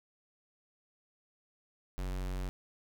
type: tone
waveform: square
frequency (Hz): 46.25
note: F#1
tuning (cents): 0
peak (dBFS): -35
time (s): 1.98-2.49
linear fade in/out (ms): 0
effects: none